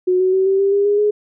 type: tone with pitch steps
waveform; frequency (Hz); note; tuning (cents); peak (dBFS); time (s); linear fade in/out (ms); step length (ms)
sine; 365.7 / 372.7 / 379.9 / 387.2 / 394.7 / 402.3 / 410 / 417.9; F#4 / F#4 / F#4 / G4 / G4 / G4 / G#4 / G#4; -20 / +13 / +46 / -21 / +12 / +45 / -22 / +11; -12; 0.07-1.11; 10; 130
effects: none